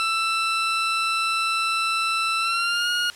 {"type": "tone with pitch glide", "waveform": "20% pulse", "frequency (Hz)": [1330, 1433.7], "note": ["E6", "F6"], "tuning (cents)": [15, 45], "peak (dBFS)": -16, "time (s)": [0, 3.1], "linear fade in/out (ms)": 0, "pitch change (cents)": 130, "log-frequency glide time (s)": [2.39, 2.89], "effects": ["white hiss -44 dBFS RMS until 3.15 s", "low-pass 8000 Hz 12 dB/octave"]}